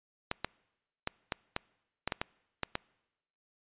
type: clicks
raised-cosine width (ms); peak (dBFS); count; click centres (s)
0.3; -15; 10; 0.314 / 0.446 / 1.074 / 1.322 / 1.564 / 2.076 / 2.122 / 2.215 / 2.633 / 2.754
effects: noise-tail reverb RT60 1.0 s tail -25 dB re dry + resampled to 8000 Hz